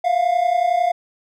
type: tone pair together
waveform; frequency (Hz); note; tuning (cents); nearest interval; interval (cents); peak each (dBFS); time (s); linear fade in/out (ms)
triangle; 680 / 711; F5 / F5; -46 / +31; minor second; 77; -18 / -15; 0.04-0.92; 10
effects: none